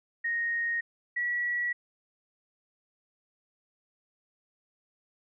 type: tone pair in turn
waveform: sine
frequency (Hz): 1864.7 / 1933.8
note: A#6 / B6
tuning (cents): 0 / -37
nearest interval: minor second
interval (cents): 63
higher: second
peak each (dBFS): -27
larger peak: neither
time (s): 0.24-0.81 / 1.16-1.73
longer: neither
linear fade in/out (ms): 10
effects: none